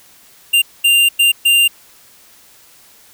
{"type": "tone bursts at uneven times", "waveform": "square", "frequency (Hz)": 2790, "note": "F7", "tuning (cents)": -2, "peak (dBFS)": -9, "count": 4, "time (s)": [[0.53, 0.62], [0.84, 1.09], [1.19, 1.32], [1.45, 1.68]], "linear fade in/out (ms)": 10, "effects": ["white hiss -46 dBFS RMS until 3.13 s"]}